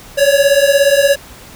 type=beating tone pair; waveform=square; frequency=553 / 570 Hz; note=C#5 / C#5; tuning=-4 / +48 cents; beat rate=17 Hz; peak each=-12 dBFS; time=0.17-1.16 s; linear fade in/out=20 ms; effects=pink hiss -37 dBFS RMS until 1.55 s